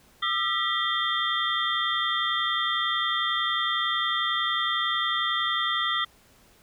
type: tone cluster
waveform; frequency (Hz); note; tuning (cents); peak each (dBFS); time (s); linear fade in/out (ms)
sine; 1208 / 1339 / 1949 / 3209 / 3548; D6 / E6 / B6 / G7 / A7; +48 / +27 / -23 / +40 / +14; -30; 0.22-6.05; 10
effects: pink hiss -58 dBFS RMS until 6.62 s